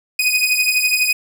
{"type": "beating tone pair", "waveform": "sawtooth", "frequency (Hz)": [2489, 2501], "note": ["D#7", "D#7"], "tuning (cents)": [0, 8], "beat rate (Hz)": 12, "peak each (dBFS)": -14, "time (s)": [0.19, 1.13], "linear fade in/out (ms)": 5, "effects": []}